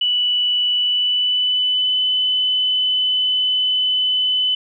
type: tone with pitch glide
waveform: sine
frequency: 2960 to 3013 Hz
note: F#7 to F#7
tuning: 0 to +31 cents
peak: -15 dBFS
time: 0.01-4.55 s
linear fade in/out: 5 ms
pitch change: +31 cents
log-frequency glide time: 0.74-1.99 s
effects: none